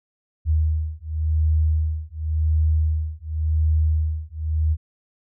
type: beating tone pair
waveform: sine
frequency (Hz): 77.78 / 78.69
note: D#2 / D#2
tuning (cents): 0 / +20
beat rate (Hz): 0.91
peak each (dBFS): -21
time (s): 0.45-4.77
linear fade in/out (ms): 50
effects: none